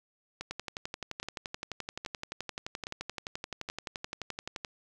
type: two click trains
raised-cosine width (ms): 0.2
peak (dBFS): -19 / -20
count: 49 / 5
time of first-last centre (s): 0.51-4.648 / 0.41-3.689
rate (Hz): 11.6 / 1.22
effects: none